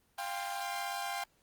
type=chord; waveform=sawtooth; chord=F suspended second; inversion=none; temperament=equal with one note detuned; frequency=698.5 / 794.5 / 1046.5 Hz; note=F5 / G5 / C6; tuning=0 / +23 / 0 cents; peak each=-37 / -34 / -39 dBFS; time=0.18-1.24 s; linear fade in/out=5 ms; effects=pink hiss -71 dBFS RMS until 1.42 s + Opus 24 kbps